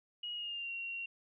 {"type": "tone with pitch glide", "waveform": "sine", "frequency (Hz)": [2894, 2749], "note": ["F#7", "F7"], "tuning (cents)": [-39, -28], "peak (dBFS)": -38, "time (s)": [0.23, 1.06], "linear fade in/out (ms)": 5, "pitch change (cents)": -89, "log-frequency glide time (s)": [0.34, 0.71], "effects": []}